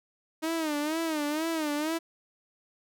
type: tone with vibrato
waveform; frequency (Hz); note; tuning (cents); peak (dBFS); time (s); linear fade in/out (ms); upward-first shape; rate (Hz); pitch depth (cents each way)
sawtooth; 310.6; D#4; -3; -24; 0.42-1.99; 20; sine; 2.1; 110
effects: none